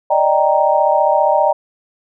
sine chord, Eb major seventh, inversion third, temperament equal, 587.3 / 622.3 / 784 / 932.3 Hz, D5 / Eb5 / G5 / Bb5, 0 / 0 / 0 / 0 cents, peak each -16 dBFS, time 0.1-1.53 s, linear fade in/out 10 ms, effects none

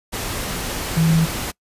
sine tone in noise, 162.5 Hz, E3, 24 cents flat, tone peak -13 dBFS, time 0.96-1.26 s, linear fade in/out 20 ms, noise pink, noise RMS -26 dBFS, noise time 0.12-1.52 s, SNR +10 dB, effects noise-tail reverb RT60 0.1 s tail -24 dB re dry + resampled to 32000 Hz

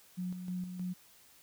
sine tone with tremolo, 181.3 Hz, F#3, 35 cents flat, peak -34 dBFS, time 0.17-0.94 s, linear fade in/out 20 ms, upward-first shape square, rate 3.2 Hz, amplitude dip 50%, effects white hiss -61 dBFS RMS until 1.42 s

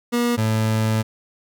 30% pulse tone pair in turn, 239.5 / 110 Hz, A#3 / A2, +47 / 0 cents, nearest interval octave + minor second, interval 1347 cents, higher first, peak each -15 dBFS, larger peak neither, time 0.12-0.37 / 0.37-1.03 s, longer second, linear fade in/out 20 ms, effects none

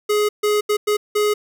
square tone bursts at uneven times, 418.9 Hz, G#4, 15 cents sharp, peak -16 dBFS, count 5, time 0.09-0.29 / 0.43-0.61 / 0.69-0.77 / 0.87-0.97 / 1.15-1.34 s, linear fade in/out 10 ms, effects none

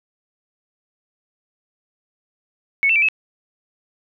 sine tone with pitch steps, 2209 / 2673 / 2330 / 2585 Hz, C#7 / E7 / D7 / E7, -7 / +23 / -14 / -34 cents, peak -13 dBFS, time 2.83-3.086 s, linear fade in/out 0 ms, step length 64 ms, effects none

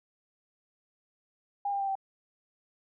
sine tone with pitch steps, 807 / 796.8 / 786.7 / 776.8 Hz, G#5 / G5 / G5 / G5, -50 / +28 / +6 / -16 cents, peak -28 dBFS, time 1.65-1.954 s, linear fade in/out 5 ms, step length 76 ms, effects none

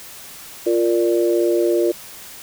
sine chord, Bb major, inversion second, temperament equal, 349.2 / 466.2 / 587.3 Hz, F4 / Bb4 / D5, 0 / 0 / 0 cents, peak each -16 / -21 / -22 dBFS, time 0.66-1.92 s, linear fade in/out 10 ms, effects white hiss -38 dBFS RMS until 2.42 s

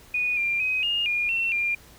sine tone with pitch steps, 2468 / 2386 / 2520 / 2836 / 2424 / 2708 / 2397 Hz, D#7 / D7 / D#7 / F7 / D#7 / E7 / D7, -15 / +27 / +21 / +26 / -46 / +46 / +35 cents, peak -22 dBFS, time 0.14-1.75 s, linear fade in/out 5 ms, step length 230 ms, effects added 60 Hz sine -57 dBFS peak until 1.98 s + pink hiss -51 dBFS RMS until 1.98 s

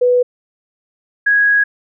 sine tone pair in turn, 493.9 / 1656.8 Hz, B4 / G#6, 0 / -5 cents, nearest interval octave + major sixth, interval 2095 cents, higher second, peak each -9 dBFS, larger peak neither, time 0.01-0.23 / 1.26-1.64 s, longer second, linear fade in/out 10 ms, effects none

